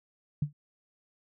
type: tone with exponential decay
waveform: sine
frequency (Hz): 146.83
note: D3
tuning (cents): 0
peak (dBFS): -21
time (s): 0.42-0.53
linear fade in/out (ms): 5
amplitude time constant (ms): 22
effects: none